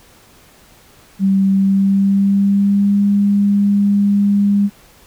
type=tone with pitch glide; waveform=sine; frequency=193.9 to 202 Hz; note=G3 to G#3; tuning=-19 to -48 cents; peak=-10 dBFS; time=1.19-4.7 s; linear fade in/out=50 ms; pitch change=+71 cents; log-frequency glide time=1.51-3.03 s; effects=pink hiss -47 dBFS RMS until 5.06 s